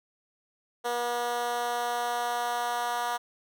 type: tone with high-pass filter sweep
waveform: 10% pulse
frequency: 240.4 Hz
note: B3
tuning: 46 cents flat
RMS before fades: -30 dBFS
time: 0.84-3.18 s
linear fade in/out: 20 ms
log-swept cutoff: 530 to 820 Hz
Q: 2.1
effects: none